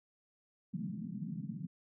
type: band-pass noise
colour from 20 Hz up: pink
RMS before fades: -41 dBFS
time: 0.73-1.67 s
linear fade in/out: 10 ms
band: 150 to 230 Hz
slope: 48 dB/octave
effects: none